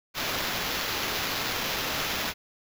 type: noise with sample-and-hold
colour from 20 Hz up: blue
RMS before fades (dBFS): -30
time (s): 0.14-2.34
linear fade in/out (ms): 50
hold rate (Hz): 8820
effects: none